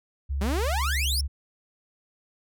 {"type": "tone with pitch glide", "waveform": "sine", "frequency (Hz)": [69.3, 70.02], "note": ["C#2", "C#2"], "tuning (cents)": [0, 18], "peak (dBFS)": -25, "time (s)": [0.29, 1.28], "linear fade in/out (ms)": 20, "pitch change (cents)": 18, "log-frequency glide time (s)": [0.47, 0.66]}
{"type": "exponential sweep", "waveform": "sawtooth", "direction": "up", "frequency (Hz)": [185, 5588], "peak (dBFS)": -23, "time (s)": [0.41, 1.21], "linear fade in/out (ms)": 5}
{"effects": []}